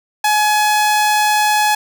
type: tone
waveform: sawtooth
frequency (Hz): 845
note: G#5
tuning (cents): +30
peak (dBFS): -8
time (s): 0.24-1.75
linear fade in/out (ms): 5
effects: none